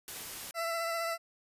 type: noise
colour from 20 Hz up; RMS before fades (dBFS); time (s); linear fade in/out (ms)
white; -42; 0.08-0.51; 0
type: tone with vibrato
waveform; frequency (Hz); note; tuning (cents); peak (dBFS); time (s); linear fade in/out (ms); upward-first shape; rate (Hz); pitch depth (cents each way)
20% pulse; 668; E5; +23; -27; 0.54-1.18; 50; triangle; 15; 24
effects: resampled to 32000 Hz